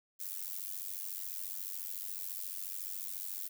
violet noise with amplitude modulation, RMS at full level -37 dBFS, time 0.19-3.49 s, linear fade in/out 20 ms, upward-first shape sine, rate 94.1 Hz, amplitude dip 95%, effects none

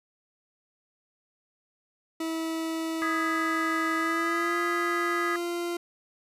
40% pulse tone with pitch glide, 324.5 to 345.8 Hz, E4 to F4, -27 to -17 cents, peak -28 dBFS, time 2.2-5.77 s, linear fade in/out 5 ms, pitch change +110 cents, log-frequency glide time 3.97-4.57 s
sine chord, G# minor, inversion second, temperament just, 1245.9 / 1661.2 / 1993.5 Hz, D#6 / G#6 / B6, +2 / 0 / +16 cents, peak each -29 / -33 / -33 dBFS, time 3.02-5.36 s, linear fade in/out 0 ms
effects resampled to 32000 Hz

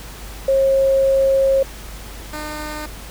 sine / 10% pulse tone pair in turn, 540 / 303.1 Hz, C#5 / D#4, -45 / -45 cents, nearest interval minor seventh, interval 1000 cents, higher first, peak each -12 / -19 dBFS, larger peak first, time 0.48-1.63 / 2.33-2.86 s, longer first, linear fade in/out 5 ms, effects added 50 Hz sine -34 dBFS peak until 3.1 s + pink hiss -37 dBFS RMS until 3.1 s

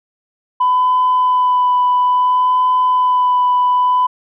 sine tone with vibrato, 1000 Hz, B5, 21 cents sharp, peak -9 dBFS, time 0.6-4.07 s, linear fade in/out 10 ms, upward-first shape sine, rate 0.59 Hz, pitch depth 13 cents each way, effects tanh soft clip ceiling -7 dBFS

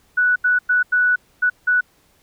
sine tone bursts at uneven times, 1478 Hz, F#6, 2 cents flat, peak -13 dBFS, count 6, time 0.17-0.36 / 0.44-0.59 / 0.69-0.83 / 0.92-1.16 / 1.42-1.5 / 1.67-1.81 s, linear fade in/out 10 ms, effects pink hiss -58 dBFS RMS until 2.22 s

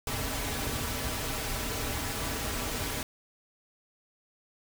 pink noise with comb filter, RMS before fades -33 dBFS, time 0.07-3.03 s, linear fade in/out 2 ms, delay 5.6 ms, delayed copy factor -0.6, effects none

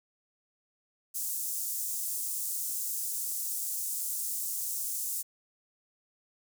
pink high-pass noise, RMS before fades -34 dBFS, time 1.14-5.23 s, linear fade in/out 20 ms, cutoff 7300 Hz, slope 24 dB/octave, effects none

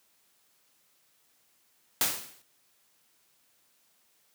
white noise with exponential decay, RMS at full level -23 dBFS, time 2.01-2.42 s, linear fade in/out 1 ms, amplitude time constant 89 ms, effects white hiss -68 dBFS RMS until 4.34 s + high-pass 100 Hz 12 dB/octave

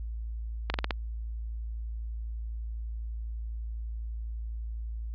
slowing click train, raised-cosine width 0.3 ms, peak -12 dBFS, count 5, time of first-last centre 0.7-0.908 s, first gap 41 ms, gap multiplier 1.16, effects added 56 Hz sine -33 dBFS peak until 5.14 s + resampled to 11025 Hz

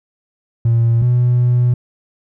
triangle tone pair in turn, 116.2 / 122.66 Hz, A#2 / B2, -5 / -11 cents, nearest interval minor second, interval 94 cents, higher second, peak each -7 dBFS, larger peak neither, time 0.65-1.02 / 1.02-1.74 s, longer second, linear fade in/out 5 ms, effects tanh soft clip ceiling -6 dBFS

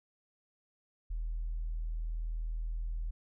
sine tone, 40.35 Hz, E1, 36 cents flat, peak -32 dBFS, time 1.1-3.11 s, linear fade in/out 10 ms, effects tanh soft clip ceiling -29 dBFS

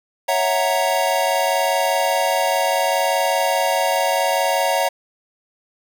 square chord, F# dominant seventh, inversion second, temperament equal, 554.4 / 659.3 / 740 / 932.3 Hz, C#5 / E5 / F#5 / A#5, 0 / 0 / 0 / 0 cents, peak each -23 dBFS, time 0.28-4.89 s, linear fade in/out 10 ms, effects none

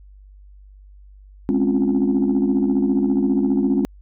sine chord, Db major seventh, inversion second, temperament equal with one note detuned, 207.7 / 262.4 / 277.2 / 349.2 Hz, Ab3 / C4 / Db4 / F4, 0 / +5 / 0 / 0 cents, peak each -20 / -19 / -19 / -23 dBFS, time 1.49-3.85 s, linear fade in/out 0 ms, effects tanh soft clip ceiling -10 dBFS + added 49 Hz sine -42 dBFS peak until 4.01 s

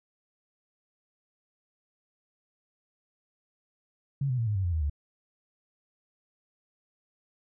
sine tone with pitch steps, 138.59 / 126.36 / 115.2 / 105.03 / 95.76 / 87.31 / 79.6 / 72.57 Hz, C#3 / B2 / A#2 / G#2 / G2 / F2 / D#2 / D2, 0 / +40 / -20 / +20 / -40 / 0 / +40 / -20 cents, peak -25 dBFS, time 4.21-4.898 s, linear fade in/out 5 ms, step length 86 ms, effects none

